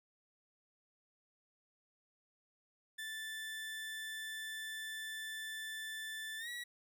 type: tone with pitch glide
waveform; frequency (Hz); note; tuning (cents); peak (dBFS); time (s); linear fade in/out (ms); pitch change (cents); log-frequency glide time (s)
30% pulse; 1760 to 1930.4; A6 to B6; 0 to -40; -39; 2.98-6.64; 10; +160; 6.38-6.49
effects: none